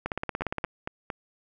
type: two click trains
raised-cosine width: 0.5 ms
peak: -14 / -16 dBFS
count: 11 / 4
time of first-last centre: 0.06-0.641 / 0.42-1.102 s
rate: 17.2 / 4.4 Hz
effects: none